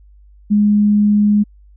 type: tone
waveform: sine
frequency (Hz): 207.7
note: G#3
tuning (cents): 0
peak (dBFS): -9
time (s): 0.5-1.44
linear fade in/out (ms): 20
effects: added 50 Hz sine -42 dBFS peak until 1.76 s